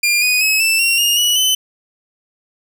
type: tone with pitch steps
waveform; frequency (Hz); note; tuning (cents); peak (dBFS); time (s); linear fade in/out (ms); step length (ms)
sawtooth; 2400 / 2482 / 2566 / 2654 / 2744 / 2838 / 2934 / 3034; D7 / D#7 / E7 / E7 / F7 / F7 / F#7 / F#7; +37 / -5 / -47 / +11 / -31 / +27 / -15 / +43; -9; 0.03-1.55; 5; 190
effects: none